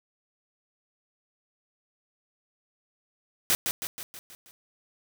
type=noise with echo; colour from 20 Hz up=white; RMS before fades=-23 dBFS; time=3.5-3.55 s; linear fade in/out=0 ms; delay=160 ms; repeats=6; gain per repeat=-5 dB; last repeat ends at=4.51 s; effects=none